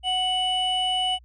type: tone pair together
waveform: triangle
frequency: 740 / 2960 Hz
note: F#5 / F#7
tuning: 0 / 0 cents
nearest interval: 2 octaves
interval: 2400 cents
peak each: -24 / -22 dBFS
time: 0.03-1.19 s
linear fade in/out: 50 ms
effects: added 60 Hz sine -49 dBFS peak until 1.24 s + resampled to 24000 Hz